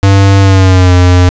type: tone with pitch glide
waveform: square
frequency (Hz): 98.1 to 89.96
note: G2 to F#2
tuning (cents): +2 to -48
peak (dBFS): -3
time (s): 0.03-1.29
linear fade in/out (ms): 0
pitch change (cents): -150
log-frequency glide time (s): 0.4-0.93
effects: resampled to 16000 Hz + 7-bit